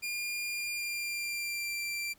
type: tone with pitch glide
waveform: sawtooth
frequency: 2410 to 2358 Hz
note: D7 to D7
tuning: +44 to +6 cents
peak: -30 dBFS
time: 0.02-2.14 s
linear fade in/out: 20 ms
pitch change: -38 cents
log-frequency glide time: 0.46-1.84 s
effects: pink hiss -64 dBFS RMS until 2.18 s